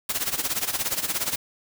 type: noise with tremolo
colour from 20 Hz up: white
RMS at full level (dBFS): -24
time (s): 0.09-1.36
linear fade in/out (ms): 5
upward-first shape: sine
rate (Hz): 17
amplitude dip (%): 80
effects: none